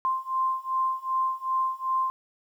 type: beating tone pair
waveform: sine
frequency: 1046 / 1048.6 Hz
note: C6 / C6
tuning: -1 / +3 cents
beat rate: 2.6 Hz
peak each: -28 / -27 dBFS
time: 0.05-2.1 s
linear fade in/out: 0 ms
effects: 10-bit

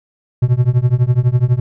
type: tone with tremolo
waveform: triangle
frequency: 123.47 Hz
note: B2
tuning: in tune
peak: -4 dBFS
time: 0.42-1.6 s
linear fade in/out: 5 ms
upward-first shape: triangle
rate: 12 Hz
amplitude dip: 100%
effects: none

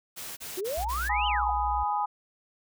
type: noise bursts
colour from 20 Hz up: white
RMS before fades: -39 dBFS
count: 4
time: 0.16-1.093 s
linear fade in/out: 20 ms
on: 210 ms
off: 31 ms
type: exponential two-way sweep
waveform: sine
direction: up then down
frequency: 349.2 to 3136 to 699 Hz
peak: -29 dBFS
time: 0.57-1.51 s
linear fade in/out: 10 ms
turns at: 1.27 s
type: tone with vibrato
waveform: sine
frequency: 61.1 Hz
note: B1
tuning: 18 cents flat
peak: -32 dBFS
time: 0.77-1.84 s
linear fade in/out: 10 ms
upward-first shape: triangle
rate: 14 Hz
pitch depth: 9 cents each way
type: chord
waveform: sine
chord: G# minor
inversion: none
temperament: just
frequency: 830.6 / 996.7 / 1245.9 Hz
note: G#5 / B5 / D#6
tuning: 0 / +16 / +2 cents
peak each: -27 / -31 / -33 dBFS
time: 1.09-2.06 s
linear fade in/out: 10 ms
effects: none

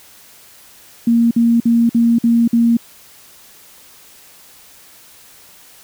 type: tone bursts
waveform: sine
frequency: 233.1 Hz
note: A#3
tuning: in tune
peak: -9 dBFS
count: 6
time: 1.07-2.77 s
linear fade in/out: 5 ms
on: 240 ms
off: 52 ms
effects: white hiss -44 dBFS RMS until 5.83 s

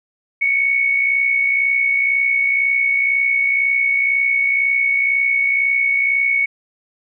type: tone pair together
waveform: sine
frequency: 2217 / 2279 Hz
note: C#7 / C#7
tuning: 0 / +47 cents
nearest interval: unison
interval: 47 cents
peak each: -14 / -24 dBFS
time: 0.41-6.46 s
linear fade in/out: 10 ms
effects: none

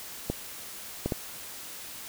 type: clicks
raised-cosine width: 2 ms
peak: -14 dBFS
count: 3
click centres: 0.3 / 1.06 / 1.122 s
effects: white hiss -42 dBFS RMS until 2.08 s

